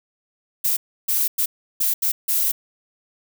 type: noise bursts at uneven times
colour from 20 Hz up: violet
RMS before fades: -20 dBFS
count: 6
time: 0.64-0.77 / 1.08-1.28 / 1.38-1.46 / 1.8-1.94 / 2.02-2.12 / 2.28-2.52 s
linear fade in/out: 10 ms
effects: none